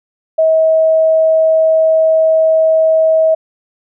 sine tone, 640 Hz, D#5, 49 cents sharp, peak -7 dBFS, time 0.38-3.35 s, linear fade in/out 10 ms, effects none

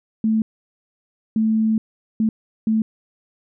sine tone bursts at uneven times, 220 Hz, A3, in tune, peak -15 dBFS, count 4, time 0.24-0.42 / 1.36-1.78 / 2.2-2.29 / 2.67-2.82 s, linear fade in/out 2 ms, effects none

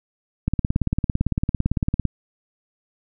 click train, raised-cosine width 5 ms, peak -7 dBFS, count 29, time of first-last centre 0.48-2.053 s, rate 17.8 Hz, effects none

